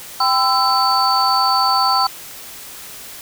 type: tone cluster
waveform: sine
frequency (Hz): 785 / 1019 / 1327 / 4529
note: G5 / C6 / E6 / C#8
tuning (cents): +2 / -46 / +11 / +36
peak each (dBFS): -18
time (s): 0.2-2.07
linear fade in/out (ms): 5
effects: tanh soft clip ceiling -2 dBFS + white hiss -35 dBFS RMS until 3.21 s